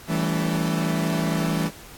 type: chord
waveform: 40% pulse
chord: A dominant seventh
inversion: second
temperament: equal with one note detuned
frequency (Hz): 164.81 / 196 / 220 / 283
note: E3 / G3 / A3 / C#4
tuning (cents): 0 / 0 / 0 / +36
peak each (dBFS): -23 / -28 / -29 / -29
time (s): 0.07-1.71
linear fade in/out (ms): 50
effects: pink hiss -44 dBFS RMS until 1.97 s + AAC 64 kbps